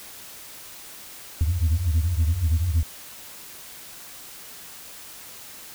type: tone cluster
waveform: sine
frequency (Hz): 77.1 / 80.7 / 89.5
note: D#2 / E2 / F2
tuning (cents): -15 / -36 / +43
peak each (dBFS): -22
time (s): 1.41-2.83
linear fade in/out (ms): 0
effects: tanh soft clip ceiling -15 dBFS + white hiss -42 dBFS RMS until 5.74 s